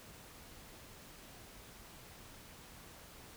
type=silence; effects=pink hiss -55 dBFS RMS until 3.36 s